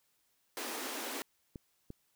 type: high-pass noise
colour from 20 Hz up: pink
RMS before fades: -40 dBFS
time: 0.57-1.22 s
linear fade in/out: 0 ms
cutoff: 230 Hz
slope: 96 dB/octave
type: clicks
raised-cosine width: 3 ms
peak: -31 dBFS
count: 2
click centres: 1.558 / 1.904 s
effects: white hiss -75 dBFS RMS until 2.15 s